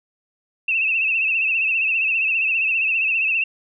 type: tone with vibrato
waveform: sine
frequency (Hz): 2637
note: E7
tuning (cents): 0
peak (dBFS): -17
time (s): 0.68-3.44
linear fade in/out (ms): 5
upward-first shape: triangle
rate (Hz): 15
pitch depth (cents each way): 83
effects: none